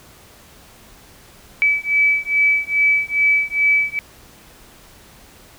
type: beating tone pair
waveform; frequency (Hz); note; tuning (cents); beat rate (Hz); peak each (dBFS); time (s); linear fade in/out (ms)
sine; 2296 / 2298.4; D7 / D7; -40 / -38; 2.4; -17; 1.62-3.99; 0
effects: pink hiss -46 dBFS RMS until 5.58 s